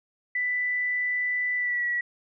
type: tone with pitch glide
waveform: sine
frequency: 1985 to 1933 Hz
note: B6 to B6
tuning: +8 to -38 cents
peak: -24 dBFS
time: 0.35-2.01 s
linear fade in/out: 5 ms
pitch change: -46 cents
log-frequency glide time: 1.56-1.85 s
effects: none